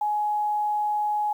sine tone, 839 Hz, G#5, 17 cents sharp, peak -22 dBFS, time 0.01-1.33 s, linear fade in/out 5 ms, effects 9-bit

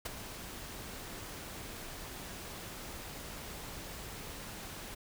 pink noise with ADSR envelope, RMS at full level -35 dBFS, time 0.05-4.95 s, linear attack 8 ms, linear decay 18 ms, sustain -10 dB, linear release 12 ms, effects none

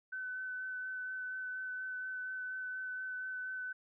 sine tone with vibrato, 1513 Hz, F#6, 38 cents sharp, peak -38 dBFS, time 0.12-3.73 s, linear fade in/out 10 ms, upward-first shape sine, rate 4.2 Hz, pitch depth 12 cents each way, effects none

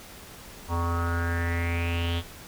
square tone with low-pass filter sweep, 85 Hz, F2, 46 cents flat, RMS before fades -27 dBFS, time 0.68-2.23 s, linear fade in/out 50 ms, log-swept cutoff 1000 to 3400 Hz, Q 6.7, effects pink hiss -45 dBFS RMS until 2.47 s

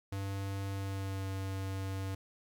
square tone with pitch glide, 98.1 to 96.3 Hz, G2 to G2, +2 to -30 cents, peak -36 dBFS, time 0.12-2.15 s, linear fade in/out 5 ms, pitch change -32 cents, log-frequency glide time 0.72-1.29 s, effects 12-bit

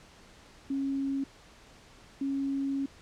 sine tone pair in turn, 273.6 / 274.7 Hz, C#4 / C#4, -23 / -16 cents, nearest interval unison, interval 7 cents, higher second, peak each -28 / -28 dBFS, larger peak neither, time 0.7-1.24 / 2.21-2.86 s, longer second, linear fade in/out 5 ms, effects pink hiss -55 dBFS RMS until 3.01 s + low-pass 7000 Hz 12 dB/octave

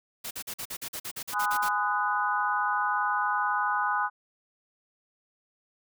white noise bursts, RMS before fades -36 dBFS, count 13, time 0.24-1.69 s, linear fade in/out 10 ms, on 70 ms, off 45 ms
sine chord, G# minor seventh, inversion none, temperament equal with one note detuned, 830.6 / 1012.6 / 1244.5 / 1480 Hz, G#5 / B5 / D#6 / F#6, 0 / +43 / 0 / 0 cents, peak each -30 dBFS, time 1.32-4.1 s, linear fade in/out 50 ms
effects none

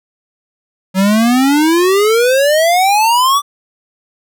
square exponential sweep, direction up, 185 to 1174.7 Hz, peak -9 dBFS, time 0.94-3.42 s, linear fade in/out 50 ms, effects none

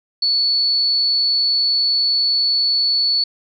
sine tone, 4435 Hz, C#8, in tune, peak -14 dBFS, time 0.22-3.24 s, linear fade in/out 5 ms, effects none

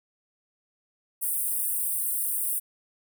pink high-pass noise, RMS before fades -28 dBFS, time 1.21-2.6 s, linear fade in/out 20 ms, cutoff 8600 Hz, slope 96 dB/octave, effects none

